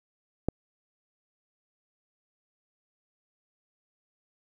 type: click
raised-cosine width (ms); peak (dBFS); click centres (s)
2; -12; 0.486
effects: 9-bit